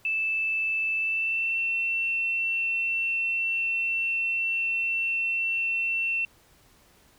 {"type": "tone with pitch glide", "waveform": "sine", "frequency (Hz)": [2637, 2699], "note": ["E7", "E7"], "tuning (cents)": [0, 40], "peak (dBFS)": -24, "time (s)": [0.05, 6.25], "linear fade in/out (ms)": 2, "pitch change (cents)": 40, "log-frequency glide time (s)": [0.97, 1.61], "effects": ["pink hiss -59 dBFS RMS until 7.18 s"]}